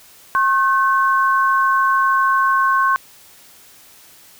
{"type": "tone pair together", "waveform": "sine", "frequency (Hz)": [1079.8, 1527], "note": ["C#6", "G6"], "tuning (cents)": [-46, -46], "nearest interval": "tritone", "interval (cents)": 600, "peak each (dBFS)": [-14, -18], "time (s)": [0.35, 2.96], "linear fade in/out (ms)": 0, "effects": ["white hiss -46 dBFS RMS until 4.39 s"]}